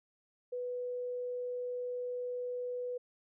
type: tone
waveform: sine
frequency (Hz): 493.9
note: B4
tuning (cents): 0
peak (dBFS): -35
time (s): 0.52-2.98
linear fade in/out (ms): 10
effects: none